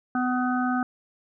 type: harmonic tone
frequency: 250.9 Hz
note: B3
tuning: 28 cents sharp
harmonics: 1 / 3 / 5 / 6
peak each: -24 / -29 / -31 / -32 dBFS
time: 0.15-0.83 s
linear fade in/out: 2 ms
effects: none

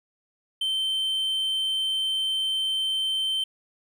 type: tone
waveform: triangle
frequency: 3104 Hz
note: G7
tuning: 18 cents flat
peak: -22 dBFS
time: 0.61-3.44 s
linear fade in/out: 5 ms
effects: none

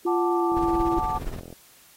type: tone with pitch glide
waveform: sine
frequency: 347.8 to 338.7 Hz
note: F4 to E4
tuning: -7 to +47 cents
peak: -22 dBFS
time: 0.05-0.99 s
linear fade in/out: 5 ms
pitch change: -46 cents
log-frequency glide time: 0.32-0.58 s
type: chord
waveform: sine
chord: D major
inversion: first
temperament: equal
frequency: 740 / 880 / 1174.7 Hz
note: F#5 / A5 / D6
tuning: 0 / 0 / 0 cents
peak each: -30 / -27 / -29 dBFS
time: 0.06-1.19 s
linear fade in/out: 20 ms
type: click train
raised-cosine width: 2 ms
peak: -28 dBFS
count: 44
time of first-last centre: 0.52-1.527 s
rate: 42.7 Hz
type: noise with tremolo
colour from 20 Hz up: brown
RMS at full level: -29 dBFS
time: 0.56-1.4 s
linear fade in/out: 10 ms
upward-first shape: triangle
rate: 17 Hz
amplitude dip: 85%
effects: white hiss -54 dBFS RMS until 1.96 s + AAC 48 kbps

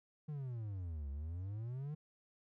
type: exponential two-way sweep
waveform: triangle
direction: down then up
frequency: 155.56 to 68 to 155.56 Hz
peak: -38 dBFS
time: 0.28-1.95 s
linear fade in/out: 10 ms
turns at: 1.1 s
effects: none

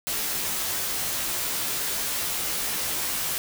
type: noise with comb filter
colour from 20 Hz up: white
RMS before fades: -28 dBFS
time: 0.07-3.38 s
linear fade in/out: 0 ms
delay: 15 ms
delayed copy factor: -0.8
effects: none

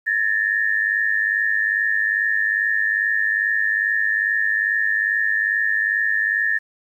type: tone pair together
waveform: sine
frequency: 1722 / 1824.4 Hz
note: A6 / A#6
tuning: -38 / -38 cents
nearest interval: minor second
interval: 100 cents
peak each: -20 dBFS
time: 0.06-6.59 s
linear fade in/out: 20 ms
effects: 9-bit

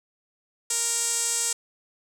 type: tone with band-pass filter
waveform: sawtooth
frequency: 466.2 Hz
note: A#4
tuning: in tune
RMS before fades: -26 dBFS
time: 0.7-1.53 s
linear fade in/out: 5 ms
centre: 7800 Hz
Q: 4.1
effects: none

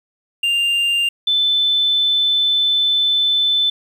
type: tone pair in turn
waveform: triangle / sine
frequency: 2794 / 3520 Hz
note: F7 / A7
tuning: 0 / 0 cents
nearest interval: major third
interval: 400 cents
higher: second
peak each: -13 dBFS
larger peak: neither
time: 0.43-1.09 / 1.27-3.7 s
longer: second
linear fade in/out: 5 ms
effects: 8-bit

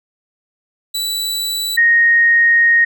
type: tone pair in turn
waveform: sawtooth / sine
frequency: 3951 / 1864.6 Hz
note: B7 / A#6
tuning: 0 / 0 cents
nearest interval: octave + minor second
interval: 1300 cents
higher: first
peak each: -15 / -8 dBFS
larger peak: second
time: 0.94-1.77 / 1.77-2.85 s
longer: second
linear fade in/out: 10 ms
effects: none

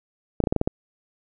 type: clicks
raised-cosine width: 2 ms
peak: -7 dBFS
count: 7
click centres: 0.403 / 0.439 / 0.472 / 0.525 / 0.563 / 0.614 / 0.675 s
effects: none

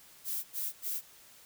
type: noise bursts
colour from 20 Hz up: violet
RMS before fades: -35 dBFS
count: 3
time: 0.24-1.016 s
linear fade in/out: 50 ms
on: 200 ms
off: 88 ms
effects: white hiss -57 dBFS RMS until 1.45 s

